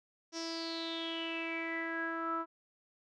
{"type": "tone with low-pass filter sweep", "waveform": "sawtooth", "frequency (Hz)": 329.6, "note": "E4", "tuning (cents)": 0, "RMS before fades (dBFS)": -38, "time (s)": [0.32, 2.46], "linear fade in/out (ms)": 50, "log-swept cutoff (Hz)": [5700, 1200], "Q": 9.2, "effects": []}